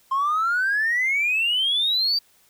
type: exponential sweep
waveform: triangle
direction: up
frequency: 1053 to 4699 Hz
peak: -16 dBFS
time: 0.11-2.19 s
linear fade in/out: 10 ms
effects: tanh soft clip ceiling -16 dBFS + white hiss -59 dBFS RMS until 2.49 s